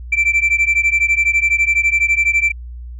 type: beating tone pair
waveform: sine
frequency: 2334 / 2346 Hz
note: D7 / D7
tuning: -11 / -2 cents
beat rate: 12 Hz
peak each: -13 dBFS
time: 0.12-2.52 s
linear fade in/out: 10 ms
effects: tanh soft clip ceiling -9 dBFS + added 60 Hz sine -28 dBFS peak until 2.99 s